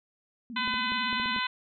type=tone with vibrato; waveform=sine; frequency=230 Hz; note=A#3; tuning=23 cents flat; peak=-37 dBFS; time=0.5-1.39 s; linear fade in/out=0 ms; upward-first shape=triangle; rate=18 Hz; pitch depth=160 cents each way
type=harmonic tone; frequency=505 Hz; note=B4; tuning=39 cents sharp; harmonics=2 / 3 / 4 / 5 / 6 / 7 / 8; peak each=-32 / -34 / -35 / -36 / -37 / -37 / -38 dBFS; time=0.56-1.47 s; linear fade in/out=5 ms
type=clicks; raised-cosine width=2 ms; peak=-29 dBFS; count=7; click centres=0.676 / 0.741 / 0.92 / 1.129 / 1.199 / 1.258 / 1.363 s
effects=none